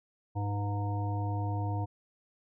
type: harmonic tone with a mistuned harmonic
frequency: 102.5 Hz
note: G#2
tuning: 22 cents flat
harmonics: 1 / 3 / 5 / 7 / 9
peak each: -30 / -40 / -46 / -41 / -41 dBFS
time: 0.35-1.86 s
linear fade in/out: 20 ms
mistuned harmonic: 5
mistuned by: -60 cents
effects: none